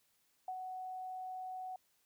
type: tone with ADSR envelope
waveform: sine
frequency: 744 Hz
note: F#5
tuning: 9 cents sharp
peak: -37 dBFS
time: 0.48-1.76 s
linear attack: 3 ms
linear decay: 66 ms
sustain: -4 dB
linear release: 3 ms
effects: white hiss -75 dBFS RMS until 2.05 s